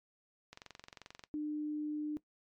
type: click train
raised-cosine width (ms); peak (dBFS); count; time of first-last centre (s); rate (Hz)
0.2; -31; 17; 0.53-1.238; 22.6
type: tone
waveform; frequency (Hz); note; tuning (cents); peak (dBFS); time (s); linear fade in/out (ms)
sine; 300.7; D4; +41; -34; 1.34-2.17; 0
effects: noise-tail reverb RT60 0.1 s tail -18 dB re dry + MP3 96 kbps